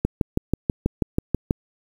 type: click train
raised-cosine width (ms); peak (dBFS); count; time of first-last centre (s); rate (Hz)
3; -6; 10; 0.05-1.509; 6.17
effects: 7-bit